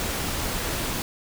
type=noise; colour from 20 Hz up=pink; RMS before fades=-28 dBFS; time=0-1.02 s; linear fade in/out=0 ms; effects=none